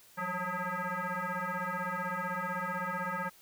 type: tone with frequency modulation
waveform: sine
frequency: 188.4 Hz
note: F#3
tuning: 32 cents sharp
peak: -32 dBFS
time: 0.17-3.3 s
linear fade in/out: 20 ms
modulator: 361 Hz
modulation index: 4.6
effects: white hiss -59 dBFS RMS until 3.41 s